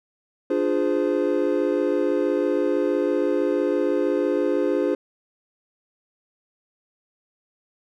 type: chord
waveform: triangle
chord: D half-diminished seventh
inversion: none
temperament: equal with one note detuned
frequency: 293.7 / 349.2 / 415.3 / 516.9 Hz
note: D4 / F4 / Ab4 / C5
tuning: 0 / 0 / 0 / -21 cents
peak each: -23 dBFS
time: 0.5-4.95 s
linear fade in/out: 5 ms
effects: none